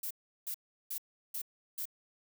violet noise bursts, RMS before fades -38 dBFS, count 5, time 0.03-1.855 s, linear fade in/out 5 ms, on 77 ms, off 360 ms, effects none

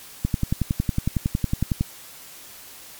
click train, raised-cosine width 5 ms, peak -8 dBFS, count 18, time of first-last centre 0.25-1.81 s, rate 10.9 Hz, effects white hiss -43 dBFS RMS until 2.99 s + MP3 96 kbps

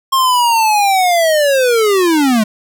square linear sweep, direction down, 1076 to 206.2 Hz, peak -10 dBFS, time 0.12-2.44 s, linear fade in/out 10 ms, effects none

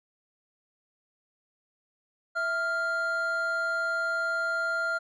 triangle tone pair together, 659.3 / 1397 Hz, E5 / F6, 0 / 0 cents, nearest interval octave + minor second, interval 1300 cents, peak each -32 / -25 dBFS, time 2.35-4.99 s, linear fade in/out 20 ms, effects resampled to 22050 Hz

